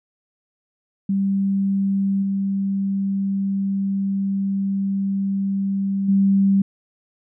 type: tone with level steps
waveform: sine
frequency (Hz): 196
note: G3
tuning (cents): 0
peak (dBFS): -17 / -19 / -13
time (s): 1.09-6.62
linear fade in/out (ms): 5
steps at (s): 2.22 / 6.08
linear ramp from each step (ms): 10
effects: none